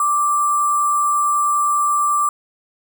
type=tone with sample-and-hold; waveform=sine; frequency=1174.7 Hz; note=D6; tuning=in tune; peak=-14 dBFS; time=0-2.29 s; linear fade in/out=2 ms; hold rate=8820 Hz; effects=none